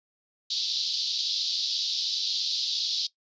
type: band-pass noise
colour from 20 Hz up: pink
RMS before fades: -29 dBFS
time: 0.5-3.07 s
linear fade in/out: 5 ms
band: 3600 to 5100 Hz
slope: 48 dB/octave
effects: noise-tail reverb RT60 0.1 s tail -18 dB re dry + resampled to 16000 Hz